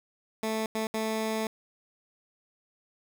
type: tone bursts at uneven times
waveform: 15% pulse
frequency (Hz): 220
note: A3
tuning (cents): 0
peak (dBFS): -22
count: 3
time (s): 0.43-0.66 / 0.75-0.87 / 0.94-1.47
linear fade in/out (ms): 2
effects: 10-bit